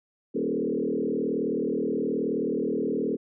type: tone with frequency modulation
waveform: sine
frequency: 341.1 Hz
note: F4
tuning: 41 cents flat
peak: -24 dBFS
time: 0.34-3.17 s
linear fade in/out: 20 ms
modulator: 38.9 Hz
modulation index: 3.3
effects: none